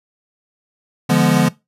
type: chord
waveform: square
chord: D diminished seventh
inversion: none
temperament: equal with one note detuned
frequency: 146.83 / 172.31 / 207.7 / 246.9 Hz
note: D3 / F3 / Ab3 / Cb4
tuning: 0 / -23 / 0 / 0 cents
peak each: -18 / -17 / -19 / -18 dBFS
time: 1.09-1.49 s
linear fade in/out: 10 ms
effects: noise-tail reverb RT60 0.2 s tail -19 dB re dry + resampled to 32000 Hz